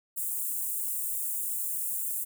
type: high-pass noise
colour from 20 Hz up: white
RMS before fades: -32 dBFS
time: 0.16-2.25 s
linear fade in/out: 20 ms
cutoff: 7800 Hz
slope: 48 dB/octave
effects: none